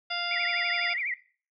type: harmonic tone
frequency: 698.5 Hz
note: F5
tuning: in tune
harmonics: 1 / 2 / 3 / 4 / 5 / 7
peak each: -36 / -36 / -36 / -36 / -36 / -36 dBFS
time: 0.1-0.94 s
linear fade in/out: 10 ms
type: tone with vibrato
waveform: sine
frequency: 2133 Hz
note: C7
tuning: 33 cents sharp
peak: -28 dBFS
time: 0.31-1.14 s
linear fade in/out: 2 ms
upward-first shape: triangle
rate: 12 Hz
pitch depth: 220 cents each way
effects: noise-tail reverb RT60 0.4 s tail -18 dB re dry